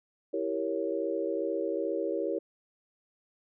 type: chord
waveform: sine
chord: E diminished seventh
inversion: none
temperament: equal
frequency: 329.6 / 392 / 466.2 / 554.4 Hz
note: E4 / G4 / Bb4 / Db5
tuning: 0 / 0 / 0 / 0 cents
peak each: -34 dBFS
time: 0.33-2.39 s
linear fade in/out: 10 ms
effects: none